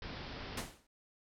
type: low-pass noise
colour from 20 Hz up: pink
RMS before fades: -45 dBFS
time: 0.02-0.61 s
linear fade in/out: 2 ms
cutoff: 5300 Hz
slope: 96 dB/octave
type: noise with exponential decay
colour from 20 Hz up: pink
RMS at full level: -36 dBFS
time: 0.57-0.87 s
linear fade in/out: 5 ms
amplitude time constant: 64 ms
effects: low-pass 12000 Hz 12 dB/octave